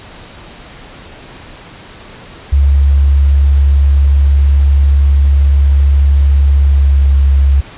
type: tone with pitch glide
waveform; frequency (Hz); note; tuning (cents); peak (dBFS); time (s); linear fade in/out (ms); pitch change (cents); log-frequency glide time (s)
sine; 69.9 to 68.82; C#2 to C#2; +15 to -12; -5; 2.52-7.61; 10; -27; 6.67-7.05
effects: pink hiss -34 dBFS RMS until 7.77 s + resampled to 8000 Hz